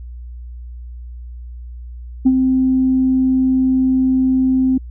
sine tone with ADSR envelope, 260.1 Hz, C4, 10 cents flat, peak -5 dBFS, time 2.25-4.78 s, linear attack 15 ms, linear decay 50 ms, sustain -6 dB, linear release 7 ms, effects tanh soft clip ceiling -4 dBFS + added 60 Hz sine -29 dBFS peak until 4.9 s

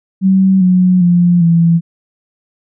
sine tone with pitch steps, 190.7 / 182.72 / 175.07 / 167.75 Hz, G3 / F#3 / F3 / E3, -47 / -21 / +5 / +31 cents, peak -6 dBFS, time 0.21-1.81 s, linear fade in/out 50 ms, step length 400 ms, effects none

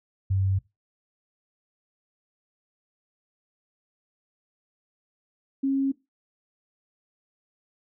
sine tone pair in turn, 96.1 / 271.8 Hz, G2 / C#4, -34 / -34 cents, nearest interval octave + tritone, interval 1800 cents, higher second, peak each -21 dBFS, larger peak neither, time 0.3-0.59 / 5.63-5.92 s, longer neither, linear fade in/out 10 ms, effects noise-tail reverb RT60 0.2 s tail -18 dB re dry

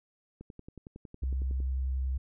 click train, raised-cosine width 3 ms, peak -32 dBFS, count 14, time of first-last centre 0.41-1.603 s, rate 10.9 Hz
sine tone with vibrato, 65.41 Hz, C2, in tune, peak -28 dBFS, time 1.22-2.18 s, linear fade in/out 10 ms, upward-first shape sine, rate 11 Hz, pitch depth 12 cents each way
effects none

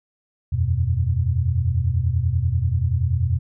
sine chord, E suspended second, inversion none, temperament just, 82.41 / 92.71 / 123.61 Hz, E2 / F#2 / B2, 0 / +4 / +2 cents, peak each -22 dBFS, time 0.52-3.39 s, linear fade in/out 10 ms, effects none

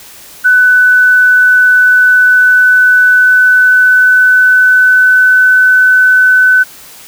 sine tone with pitch glide, 1497 to 1508.3 Hz, F#6 to F#6, +20 to +33 cents, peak -3 dBFS, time 0.44-6.64 s, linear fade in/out 20 ms, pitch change +13 cents, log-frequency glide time 2.14-5.53 s, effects white hiss -34 dBFS RMS until 7.07 s

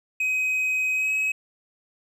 triangle tone with pitch glide, 2524 to 2553 Hz, D#7 to D#7, +24 to +44 cents, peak -20 dBFS, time 0.2-1.32 s, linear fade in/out 5 ms, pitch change +20 cents, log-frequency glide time 0.94-1.11 s, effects none

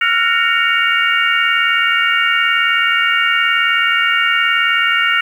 sine tone cluster, 1366 / 1445 / 1852 / 2243 / 2803 Hz, F6 / F#6 / A#6 / C#7 / F7, -39 / -41 / -12 / +20 / +6 cents, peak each -18 dBFS, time 0.01-5.21 s, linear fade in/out 5 ms, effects 7-bit

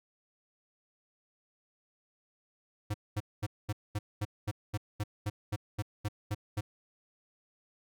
square tone bursts, 104.3 Hz, G#2, 8 cents sharp, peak -31 dBFS, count 15, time 2.9-6.61 s, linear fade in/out 10 ms, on 42 ms, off 220 ms, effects none

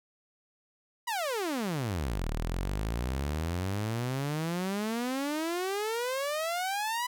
sawtooth exponential two-way sweep, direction down then up, 1000 to 36.44 to 1000 Hz, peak -26 dBFS, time 1.07-7.07 s, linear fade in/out 10 ms, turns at 2.28 s, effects none

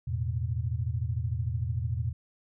sine chord, E suspended fourth, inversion none, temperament equal with one note detuned, 83.7 / 110 / 123.47 Hz, E2 / A2 / B2, +27 / 0 / 0 cents, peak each -32 dBFS, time 0.07-2.13 s, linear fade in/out 10 ms, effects none

